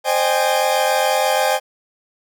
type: chord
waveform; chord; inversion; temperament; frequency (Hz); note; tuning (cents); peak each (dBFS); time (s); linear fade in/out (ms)
40% pulse; Ab major seventh; first; equal with one note detuned; 523.3 / 611.2 / 784 / 830.6; C5 / Eb5 / G5 / Ab5; 0 / -31 / 0 / 0; -20; 0.04-1.6; 50
effects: none